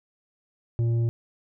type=tone with tanh clipping; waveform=triangle; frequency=116.54 Hz; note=A#2; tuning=in tune; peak=-22 dBFS; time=0.79-1.09 s; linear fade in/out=0 ms; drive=11 dB; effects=none